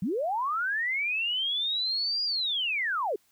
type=linear two-way sweep; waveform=sine; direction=up then down; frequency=155.56 to 4891 to 358.7 Hz; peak=-26 dBFS; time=0.02-3.16 s; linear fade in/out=5 ms; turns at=2.24 s; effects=white hiss -67 dBFS RMS until 3.31 s